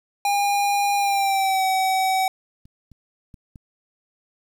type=tone with pitch glide; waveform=square; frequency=809 to 759.2 Hz; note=G#5 to F#5; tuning=-46 to +44 cents; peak=-19 dBFS; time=0.25-2.28 s; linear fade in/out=2 ms; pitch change=-110 cents; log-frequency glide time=0.96-1.64 s
type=clicks; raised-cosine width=5 ms; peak=-36 / -35 / -30 / -29 dBFS; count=4; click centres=2.655 / 2.917 / 3.342 / 3.558 s
effects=10-bit